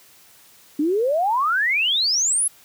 sine exponential sweep, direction up, 283.9 to 11175 Hz, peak -17 dBFS, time 0.79-2.48 s, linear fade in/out 5 ms, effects white hiss -51 dBFS RMS until 2.64 s + high-pass 60 Hz 12 dB/octave

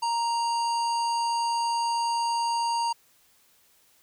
harmonic tone with a mistuned harmonic, 932.3 Hz, A#5, in tune, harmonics 1 / 3 / 5 / 7 / 9 / 10, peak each -24 / -40 / -35 / -43 / -47 / -47 dBFS, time 0.02-2.93 s, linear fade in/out 10 ms, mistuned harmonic 10, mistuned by +42 cents, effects white hiss -62 dBFS RMS until 4.02 s

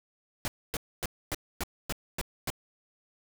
pink noise bursts, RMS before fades -32 dBFS, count 8, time 0.45-2.502 s, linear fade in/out 0 ms, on 29 ms, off 260 ms, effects none

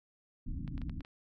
pink low-pass noise, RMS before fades -39 dBFS, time 0.46-1.02 s, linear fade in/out 10 ms, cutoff 300 Hz, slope 96 dB/octave
clicks, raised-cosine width 0.3 ms, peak -35 dBFS, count 6, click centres 0.678 / 0.779 / 0.817 / 0.896 / 1.007 / 1.049 s
effects none

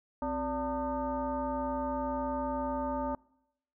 sine tone with frequency modulation, 580 Hz, D5, 22 cents flat, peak -30 dBFS, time 0.22-3.15 s, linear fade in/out 2 ms, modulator 319 Hz, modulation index 1.5, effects noise-tail reverb RT60 0.8 s tail -24 dB re dry

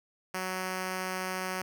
5% pulse tone, 185.9 Hz, F#3, 8 cents sharp, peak -21 dBFS, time 0.34-1.62 s, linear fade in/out 5 ms, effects none

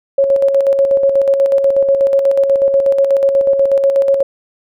sine tone with tremolo, 550 Hz, C#5, 14 cents flat, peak -7 dBFS, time 0.18-4.23 s, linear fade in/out 5 ms, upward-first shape square, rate 8.2 Hz, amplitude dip 45%, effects none

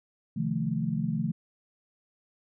sine chord, F dominant seventh, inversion second, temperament equal, 130.81 / 155.56 / 174.61 / 220 Hz, C3 / Eb3 / F3 / A3, 0 / 0 / 0 / 0 cents, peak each -35 / -31 / -32 / -31 dBFS, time 0.36-1.32 s, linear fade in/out 10 ms, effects none

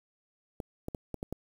clicks, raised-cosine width 2 ms, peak -22 dBFS, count 6, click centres 0.602 / 0.884 / 0.948 / 1.143 / 1.229 / 1.326 s, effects 8-bit

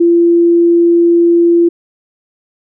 sine tone, 341.5 Hz, F4, 39 cents flat, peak -5 dBFS, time 0-1.69 s, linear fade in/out 10 ms, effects none

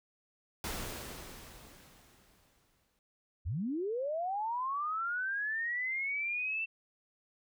pink noise with exponential decay, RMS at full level -37 dBFS, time 0.64-2.99 s, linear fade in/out 1 ms, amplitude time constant 510 ms
sine linear sweep, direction up, 63.6 to 2688 Hz, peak -32 dBFS, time 3.45-6.66 s, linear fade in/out 20 ms
effects none

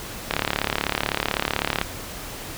click train, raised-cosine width 0.3 ms, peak -4 dBFS, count 55, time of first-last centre 0.31-1.814 s, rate 35.9 Hz, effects pink hiss -35 dBFS RMS until 2.57 s

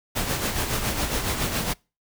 pink noise with tremolo, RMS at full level -24 dBFS, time 0.15-1.74 s, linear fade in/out 20 ms, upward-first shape sine, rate 7.2 Hz, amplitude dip 50%, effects noise-tail reverb RT60 0.3 s tail -26 dB re dry

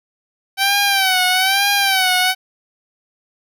10% pulse tone with vibrato, 769 Hz, G5, 33 cents flat, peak -5 dBFS, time 0.57-2.35 s, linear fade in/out 50 ms, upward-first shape sine, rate 1.1 Hz, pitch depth 87 cents each way, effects none

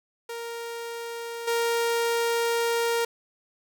sawtooth tone with level steps, 466.2 Hz, A#4, in tune, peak -29 / -19 dBFS, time 0.29-3.05 s, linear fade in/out 5 ms, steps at 1.47 s, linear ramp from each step 10 ms, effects none

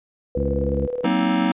sine tone with tremolo, 493.9 Hz, B4, in tune, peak -21 dBFS, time 0.35-1.06 s, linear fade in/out 2 ms, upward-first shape square, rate 19 Hz, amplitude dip 60%
harmonic tone, 69.3 Hz, C#2, in tune, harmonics 1 / 2 / 3 / 4 / 5, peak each -24 / -28 / -27 / -31 / -32 dBFS, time 0.36-0.87 s, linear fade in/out 10 ms
square chord, C half-diminished seventh, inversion second, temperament just, 188.37 / 235.5 / 261.6 / 314 Hz, Gb3 / Bb3 / C4 / Eb4, +31 / +18 / 0 / +16 cents, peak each -24 dBFS, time 1.04-1.52 s, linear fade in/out 5 ms
effects resampled to 8000 Hz

